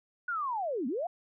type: linear two-way sweep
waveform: sine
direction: down then up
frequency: 1480 to 220 to 739 Hz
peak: -30 dBFS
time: 0.28-1.07 s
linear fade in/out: 5 ms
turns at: 0.87 s
effects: none